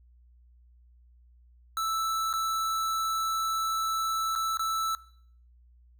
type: tone with dropouts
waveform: square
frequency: 1318.5 Hz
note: E6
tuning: in tune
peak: -28 dBFS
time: 1.77-4.95 s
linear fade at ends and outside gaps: 1 ms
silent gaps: 2.329-2.337 / 4.353-4.359 / 4.572-4.594 s
effects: noise-tail reverb RT60 0.6 s tail -20 dB re dry + added 60 Hz sine -55 dBFS peak until 5.99 s